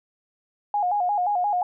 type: tone with vibrato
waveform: sine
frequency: 770 Hz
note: G5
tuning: 31 cents flat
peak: -20 dBFS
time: 0.74-1.63 s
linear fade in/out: 2 ms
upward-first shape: square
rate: 5.7 Hz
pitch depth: 120 cents each way
effects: none